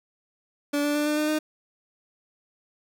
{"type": "tone with pitch steps", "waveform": "30% pulse", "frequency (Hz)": [289.1, 292.6, 296.2, 299.8, 303.5, 307.2], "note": ["D4", "D4", "D4", "D4", "D#4", "D#4"], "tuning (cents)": [-27, -6, 15, 36, -43, -22], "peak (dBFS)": -20, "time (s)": [0.73, 1.39], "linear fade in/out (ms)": 10, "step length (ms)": 110, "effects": []}